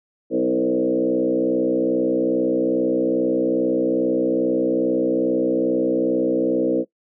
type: tone with frequency modulation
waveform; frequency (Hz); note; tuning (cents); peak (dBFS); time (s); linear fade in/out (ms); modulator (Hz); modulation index
sine; 392; G4; 0; -16; 0.3-6.85; 50; 62.4; 2.3
effects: noise-tail reverb RT60 0.1 s tail -17 dB re dry